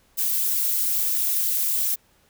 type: noise with flanger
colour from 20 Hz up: violet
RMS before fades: -23 dBFS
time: 0.17-1.96 s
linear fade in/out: 20 ms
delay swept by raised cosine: 0.25 to 3.05 ms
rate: 3.8 Hz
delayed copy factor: +0.5
effects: pink hiss -61 dBFS RMS until 2.29 s